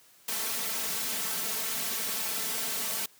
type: noise with comb filter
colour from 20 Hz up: white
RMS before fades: -32 dBFS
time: 0.28-3.06 s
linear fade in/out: 5 ms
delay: 4.5 ms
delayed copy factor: +0.95
effects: white hiss -59 dBFS RMS until 3.19 s + high-pass 100 Hz 12 dB/octave